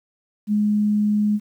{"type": "tone", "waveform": "sine", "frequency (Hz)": 209.3, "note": "G#3", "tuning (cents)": 14, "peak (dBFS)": -16, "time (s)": [0.47, 1.4], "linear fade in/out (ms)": 50, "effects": ["9-bit"]}